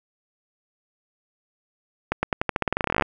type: accelerating click train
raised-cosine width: 0.5 ms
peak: -6 dBFS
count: 21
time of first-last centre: 2.12-3.023 s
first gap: 110 ms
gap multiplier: 0.89
effects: none